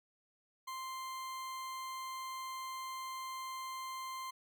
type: tone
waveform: 40% pulse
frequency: 1046.5 Hz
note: C6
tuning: in tune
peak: -40 dBFS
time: 0.67-4.31 s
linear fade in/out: 10 ms
effects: none